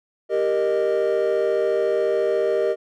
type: chord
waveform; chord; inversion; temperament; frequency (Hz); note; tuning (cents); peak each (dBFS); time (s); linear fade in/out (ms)
triangle; Eb major; first; equal with one note detuned; 392 / 466.2 / 615.1; G4 / Bb4 / Eb5; 0 / 0 / -20; -20; 0.29-2.76; 50
effects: tanh soft clip ceiling -10 dBFS